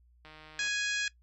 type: click train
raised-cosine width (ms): 0.3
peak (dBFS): -35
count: 67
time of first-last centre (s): 0.25-0.676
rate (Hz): 155
type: harmonic tone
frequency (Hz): 831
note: G#5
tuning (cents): +1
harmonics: 2 / 3 / 4 / 5 / 6 / 7 / 8 / 9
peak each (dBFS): -32 / -36 / -38 / -40 / -42 / -43 / -44 / -45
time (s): 0.59-1.08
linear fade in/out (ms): 2
effects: noise-tail reverb RT60 0.1 s tail -19 dB re dry + added 60 Hz sine -60 dBFS peak until 1.22 s